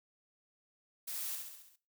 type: noise with echo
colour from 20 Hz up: blue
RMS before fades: -41 dBFS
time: 1.07-1.36 s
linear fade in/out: 10 ms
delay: 67 ms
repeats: 6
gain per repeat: -4 dB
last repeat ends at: 1.762 s
effects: noise-tail reverb RT60 0.3 s tail -17 dB re dry